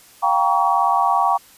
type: chord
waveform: sine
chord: G half-diminished seventh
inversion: third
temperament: just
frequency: 705.6 / 784 / 940.8 / 1128.9 Hz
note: F5 / G5 / Bb5 / Db6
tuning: +18 / 0 / +16 / +31 cents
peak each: -22 / -19 / -20 / -19 dBFS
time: 0.22-1.38 s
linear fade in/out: 20 ms
effects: white hiss -48 dBFS RMS until 1.57 s + resampled to 32000 Hz